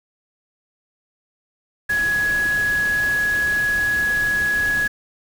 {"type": "tone in noise", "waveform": "sine", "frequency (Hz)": 1677, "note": "G#6", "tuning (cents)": 16, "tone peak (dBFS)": -17, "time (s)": [1.89, 4.88], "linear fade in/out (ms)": 10, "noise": "pink", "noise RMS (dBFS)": -32, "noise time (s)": [1.89, 4.88], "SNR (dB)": 12, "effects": []}